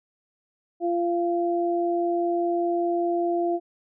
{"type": "tone pair together", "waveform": "sine", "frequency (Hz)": [345, 690], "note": ["F4", "F5"], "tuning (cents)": [-21, -21], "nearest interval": "octave", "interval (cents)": 1200, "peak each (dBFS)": [-23, -26], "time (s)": [0.8, 3.6], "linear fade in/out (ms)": 50, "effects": []}